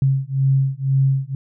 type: beating tone pair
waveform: sine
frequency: 134.2 / 136.2 Hz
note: C3 / C#3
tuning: +44 / -30 cents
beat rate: 2 Hz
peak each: -18 dBFS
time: 0.02-1.35 s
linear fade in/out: 2 ms
effects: none